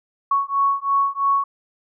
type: beating tone pair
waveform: sine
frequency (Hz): 1108.7 / 1111.7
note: C#6 / C#6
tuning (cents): 0 / +5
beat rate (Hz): 3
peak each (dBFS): -20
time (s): 0.31-1.44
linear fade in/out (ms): 5
effects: none